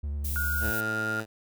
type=tone with vibrato; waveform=triangle; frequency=72.3 Hz; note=D2; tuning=27 cents flat; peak=-27 dBFS; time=0.03-0.71 s; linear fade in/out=10 ms; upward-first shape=square; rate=10 Hz; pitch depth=20 cents each way
type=noise; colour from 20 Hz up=violet; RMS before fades=-35 dBFS; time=0.24-0.81 s; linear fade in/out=10 ms
type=tone with pitch glide; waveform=sine; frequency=1443 to 1410 Hz; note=F#6 to F6; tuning=-44 to +16 cents; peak=-28 dBFS; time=0.36-1.2 s; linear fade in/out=0 ms; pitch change=-40 cents; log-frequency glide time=0.71-0.83 s
type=tone; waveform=10% pulse; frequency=109.2 Hz; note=A2; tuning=13 cents flat; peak=-24 dBFS; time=0.6-1.26 s; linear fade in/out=50 ms
effects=none